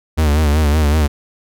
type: tone with vibrato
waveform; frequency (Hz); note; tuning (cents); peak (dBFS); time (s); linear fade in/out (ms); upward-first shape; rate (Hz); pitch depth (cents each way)
45% pulse; 75.4; D2; +46; -11; 0.17-1.08; 20; sine; 5.3; 82
effects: none